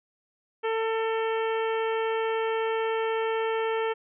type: harmonic tone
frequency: 447.3 Hz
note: A4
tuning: 28 cents sharp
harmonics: 1 / 2 / 3 / 4 / 5 / 6 / 7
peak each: -26 / -32 / -36 / -38 / -40 / -42 / -43 dBFS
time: 0.63-3.94 s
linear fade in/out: 20 ms
effects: none